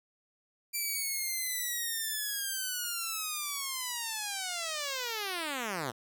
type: linear sweep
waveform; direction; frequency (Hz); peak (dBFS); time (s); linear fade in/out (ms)
5% pulse; down; 2349 to 110.9; -22; 0.73-5.92; 20
effects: none